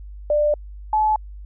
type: tone pair in turn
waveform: sine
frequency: 594 / 859.7 Hz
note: D5 / A5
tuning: +20 / -40 cents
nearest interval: tritone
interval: 640 cents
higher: second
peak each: -15 dBFS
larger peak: neither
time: 0.3-0.54 / 0.93-1.16 s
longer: first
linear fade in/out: 2 ms
effects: added 50 Hz sine -34 dBFS peak until 1.45 s